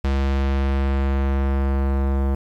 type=tone with low-pass filter sweep; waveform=square; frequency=68.1 Hz; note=C#2; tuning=30 cents flat; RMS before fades=-20 dBFS; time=0.04-2.35 s; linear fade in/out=5 ms; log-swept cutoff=4300 to 1000 Hz; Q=0.74; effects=8-bit